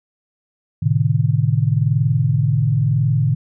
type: chord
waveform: sine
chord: A diminished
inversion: none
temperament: equal with one note detuned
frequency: 110 / 130.81 / 151.83 Hz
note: A2 / C3 / Eb3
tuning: 0 / 0 / -42 cents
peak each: -18 dBFS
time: 0.82-3.35 s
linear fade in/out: 10 ms
effects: none